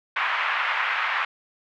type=band-pass noise; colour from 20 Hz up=pink; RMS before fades=-25 dBFS; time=0.16-1.25 s; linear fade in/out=5 ms; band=1000 to 2500 Hz; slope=24 dB/octave; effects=none